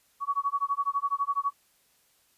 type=tone with tremolo; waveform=sine; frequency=1126 Hz; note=C#6; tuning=27 cents sharp; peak=-22 dBFS; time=0.2-1.53 s; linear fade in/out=50 ms; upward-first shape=sine; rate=12 Hz; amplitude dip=100%; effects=white hiss -66 dBFS RMS until 2.37 s + resampled to 32000 Hz